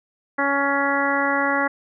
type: harmonic tone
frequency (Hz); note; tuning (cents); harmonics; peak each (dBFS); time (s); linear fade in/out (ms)
279.7; C#4; +16; 1 / 2 / 3 / 4 / 5 / 6 / 7; -26 / -26 / -26 / -26 / -26 / -26 / -26; 0.38-1.68; 10
effects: none